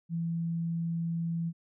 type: tone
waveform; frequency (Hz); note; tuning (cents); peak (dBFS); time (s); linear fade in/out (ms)
sine; 167.1; E3; +24; -29; 0.09-1.53; 50
effects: none